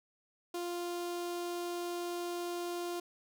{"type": "tone with notch filter", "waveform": "sawtooth", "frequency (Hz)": 349.2, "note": "F4", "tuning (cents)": 0, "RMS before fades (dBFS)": -38, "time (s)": [0.54, 3], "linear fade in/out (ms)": 5, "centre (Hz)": 1900, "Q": 1.7, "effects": []}